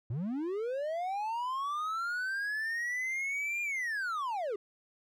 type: linear two-way sweep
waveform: triangle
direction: up then down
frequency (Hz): 103.9 to 2421 to 379.9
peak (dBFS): -30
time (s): 0.1-4.56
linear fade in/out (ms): 5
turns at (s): 3.62
effects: none